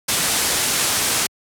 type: low-pass noise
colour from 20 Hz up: white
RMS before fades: -20 dBFS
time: 0.08-1.27 s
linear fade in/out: 10 ms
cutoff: 11000 Hz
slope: 24 dB/octave
effects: high-pass 60 Hz 12 dB/octave